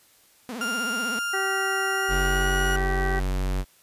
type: tone with vibrato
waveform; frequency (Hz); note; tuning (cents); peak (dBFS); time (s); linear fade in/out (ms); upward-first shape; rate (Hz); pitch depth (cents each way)
sawtooth; 233.5; A#3; +3; -28; 0.49-1.19; 0; triangle; 16; 220
type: tone with pitch glide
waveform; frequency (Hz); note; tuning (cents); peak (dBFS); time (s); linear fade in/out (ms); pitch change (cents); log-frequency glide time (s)
35% pulse; 1400 to 1445.2; F6 to F#6; +4 to -41; -24; 0.61-2.76; 2; +55; 1.94-2.49
type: harmonic tone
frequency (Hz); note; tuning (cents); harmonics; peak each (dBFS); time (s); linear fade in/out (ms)
385.5; G4; -29; 1 / 2 / 3 / 4 / 5; -30 / -31 / -38 / -33 / -32; 1.33-3.2; 10
type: tone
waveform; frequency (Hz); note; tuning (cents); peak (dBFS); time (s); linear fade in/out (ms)
square; 46.8; F#1; +20; -24; 2.08-3.65; 50
effects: white hiss -58 dBFS RMS until 3.82 s + resampled to 32000 Hz